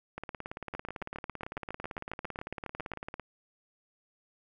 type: two click trains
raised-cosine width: 0.5 ms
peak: -23 / -22 dBFS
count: 55 / 17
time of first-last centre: 0.18-3.197 / 0.75-2.936 s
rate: 17.9 / 7.32 Hz
effects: none